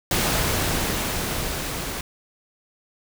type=noise with level ramp; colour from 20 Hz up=pink; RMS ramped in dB=-21 to -30 dBFS; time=0.11-2.01 s; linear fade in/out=2 ms; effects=none